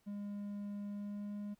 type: tone with pitch glide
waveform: triangle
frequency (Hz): 203.8 to 205.7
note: G#3 to G#3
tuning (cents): -32 to -16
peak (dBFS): -38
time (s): 0.06-1.55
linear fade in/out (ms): 20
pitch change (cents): +16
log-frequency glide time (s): 0.88-1.36
effects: pink hiss -75 dBFS RMS until 1.59 s